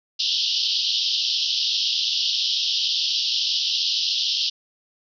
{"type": "band-pass noise", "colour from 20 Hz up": "pink", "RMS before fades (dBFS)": -23, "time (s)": [0.19, 4.5], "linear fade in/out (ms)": 10, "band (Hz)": [2900, 5500], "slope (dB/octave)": 96, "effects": []}